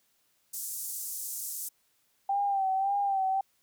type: band-pass noise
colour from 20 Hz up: white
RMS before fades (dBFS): -37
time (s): 0.53-1.69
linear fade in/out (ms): 10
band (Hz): 6500 to 15000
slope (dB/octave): 24
type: tone with vibrato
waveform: sine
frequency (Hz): 784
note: G5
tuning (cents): 0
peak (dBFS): -25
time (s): 2.29-3.41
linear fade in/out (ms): 5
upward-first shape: sine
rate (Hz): 1.8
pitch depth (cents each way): 53
effects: white hiss -71 dBFS RMS until 3.62 s